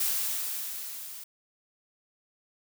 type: noise with level ramp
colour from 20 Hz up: blue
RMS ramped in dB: -27 to -43 dBFS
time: 0-1.24 s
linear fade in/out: 5 ms
effects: none